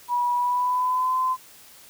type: tone with pitch glide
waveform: sine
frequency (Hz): 972 to 1026.8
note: B5 to C6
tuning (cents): -28 to -33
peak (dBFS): -20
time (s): 0.08-1.37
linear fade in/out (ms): 50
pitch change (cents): +95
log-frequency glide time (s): 0.33-1.17
effects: white hiss -49 dBFS RMS until 1.89 s